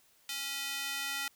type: tone with high-pass filter sweep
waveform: square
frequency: 277.2 Hz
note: C#4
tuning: in tune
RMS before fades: -37 dBFS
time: 0.29-1.28 s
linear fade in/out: 2 ms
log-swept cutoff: 2900 to 1800 Hz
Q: 1.1
effects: white hiss -66 dBFS RMS until 1.35 s